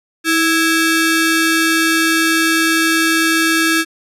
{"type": "ring-modulated tone", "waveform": "sawtooth", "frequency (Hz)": 987.8, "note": "B5", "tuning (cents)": 0, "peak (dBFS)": -5, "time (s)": [0.24, 3.85], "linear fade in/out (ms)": 50, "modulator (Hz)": 664, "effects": ["resampled to 32000 Hz"]}